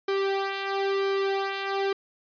sawtooth tone with flanger, 392 Hz, G4, in tune, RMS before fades -27 dBFS, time 0.08-1.93 s, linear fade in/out 5 ms, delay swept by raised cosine 1.1 to 2.4 ms, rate 1 Hz, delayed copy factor -0.75, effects resampled to 11025 Hz

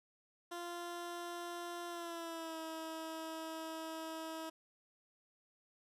15% pulse tone with pitch glide, 346.7 to 321.6 Hz, F4 to E4, -13 to -43 cents, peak -36 dBFS, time 0.51-4.5 s, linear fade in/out 10 ms, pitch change -130 cents, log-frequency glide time 1.88-2.58 s, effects resampled to 32000 Hz

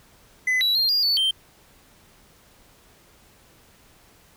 triangle tone with pitch steps, 2016 / 3922 / 4206 / 4823 / 4475 / 3135 Hz, B6 / B7 / C8 / D8 / C#8 / G7, +35 / -13 / +8 / +45 / +16 / -1 cents, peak -17 dBFS, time 0.47-1.31 s, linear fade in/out 5 ms, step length 140 ms, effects pink hiss -55 dBFS RMS until 4.36 s

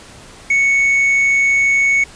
triangle tone, 2217 Hz, C#7, in tune, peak -9 dBFS, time 0.5-2.04 s, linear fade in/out 5 ms, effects pink hiss -39 dBFS RMS until 2.15 s + resampled to 22050 Hz

